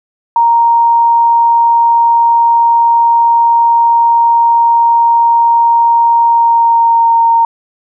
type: tone with pitch glide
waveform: sine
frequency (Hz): 932.3 to 922.7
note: A#5 to A#5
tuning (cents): 0 to -18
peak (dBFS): -5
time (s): 0.36-7.45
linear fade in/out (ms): 2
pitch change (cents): -18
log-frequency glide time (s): 6.27-7.14
effects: none